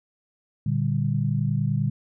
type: chord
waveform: sine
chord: G minor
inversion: first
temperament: equal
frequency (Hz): 116.54 / 146.83 / 196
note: Bb2 / D3 / G3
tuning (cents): 0 / 0 / 0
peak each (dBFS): -25 / -24 / -28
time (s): 0.66-1.9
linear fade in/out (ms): 5
effects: none